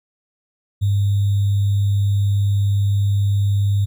sine tone with sample-and-hold, 100.4 Hz, G2, 42 cents sharp, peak -14 dBFS, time 0.81-3.86 s, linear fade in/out 20 ms, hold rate 3675 Hz, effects none

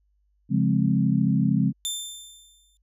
sine chord, Db major seventh, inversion none, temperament equal, 138.59 / 174.61 / 207.7 / 261.6 Hz, Db3 / F3 / Ab3 / C4, 0 / 0 / 0 / 0 cents, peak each -24 / -24 / -23 / -26 dBFS, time 0.49-1.73 s, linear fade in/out 50 ms
20% pulse tone with exponential decay, 3567 Hz, A7, 23 cents sharp, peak -19 dBFS, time 1.85-2.77 s, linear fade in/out 0 ms, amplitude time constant 200 ms
effects added 50 Hz sine -64 dBFS peak until 2.82 s

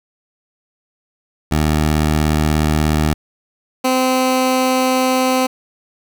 15% pulse tone pair in turn, 76.7 / 258 Hz, D#2 / C4, -24 / -24 cents, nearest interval octave + major sixth, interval 2100 cents, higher second, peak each -7 / -7 dBFS, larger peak neither, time 1.51-3.14 / 3.84-5.47 s, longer neither, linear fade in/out 10 ms, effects none

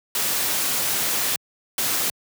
white noise bursts at uneven times, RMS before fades -23 dBFS, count 2, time 0.15-1.36 / 1.78-2.1 s, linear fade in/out 2 ms, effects high-pass 100 Hz 12 dB/octave

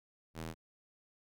square tone with high-pass filter, 40.45 Hz, E1, 32 cents flat, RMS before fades -43 dBFS, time 0.34-0.55 s, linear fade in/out 50 ms, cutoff 110 Hz, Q 0.64, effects none

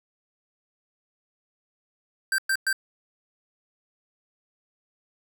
square tone bursts, 1568 Hz, G6, in tune, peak -22 dBFS, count 3, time 2.32-2.729 s, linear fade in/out 2 ms, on 63 ms, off 110 ms, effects 8-bit

